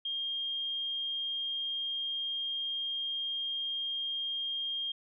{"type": "tone", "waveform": "sine", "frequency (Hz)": 3219, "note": "G7", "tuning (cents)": 45, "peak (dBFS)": -32, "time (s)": [0.05, 4.92], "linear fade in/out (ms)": 5, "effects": []}